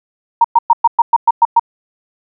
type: tone bursts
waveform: sine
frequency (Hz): 932.3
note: A#5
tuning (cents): 0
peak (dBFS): -4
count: 9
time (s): 0.41-1.596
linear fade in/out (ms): 5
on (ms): 34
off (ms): 110
effects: none